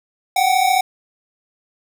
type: tone pair together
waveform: square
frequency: 738 / 772.1 Hz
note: F#5 / G5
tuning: -5 / -26 cents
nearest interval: minor second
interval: 79 cents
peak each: -17 dBFS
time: 0.36-0.81 s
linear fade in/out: 5 ms
effects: none